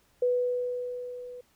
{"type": "tone with level ramp", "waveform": "sine", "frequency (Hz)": 493.9, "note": "B4", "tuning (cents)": 0, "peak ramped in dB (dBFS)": [-21, -40], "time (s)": [0.22, 1.41], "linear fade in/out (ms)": 5, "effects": ["pink hiss -66 dBFS RMS until 1.55 s"]}